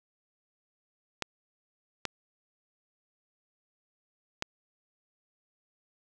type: clicks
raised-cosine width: 0.2 ms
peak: -13 dBFS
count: 3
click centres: 1.223 / 2.053 / 4.424 s
effects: none